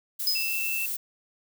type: noise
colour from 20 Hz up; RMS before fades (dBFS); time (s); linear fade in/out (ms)
violet; -31; 0.19-0.97; 10
type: tone with exponential decay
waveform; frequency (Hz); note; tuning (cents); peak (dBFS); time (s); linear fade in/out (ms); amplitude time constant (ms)
sine; 5040; D#8; +21; -20; 0.27-0.7; 2; 93
type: tone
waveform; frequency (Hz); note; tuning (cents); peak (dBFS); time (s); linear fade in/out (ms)
sine; 2658; E7; +14; -29; 0.35-0.86; 5
effects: none